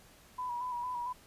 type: tone with vibrato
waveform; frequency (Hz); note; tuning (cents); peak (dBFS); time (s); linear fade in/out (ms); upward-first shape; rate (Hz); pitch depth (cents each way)
sine; 981; B5; -12; -34; 0.38-1.13; 10; square; 4.4; 35
effects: pink hiss -59 dBFS RMS until 1.26 s + resampled to 32000 Hz